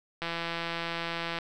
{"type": "click train", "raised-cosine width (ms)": 0.3, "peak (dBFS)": -17, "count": 197, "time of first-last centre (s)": [0.22, 1.387], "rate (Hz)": 168, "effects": []}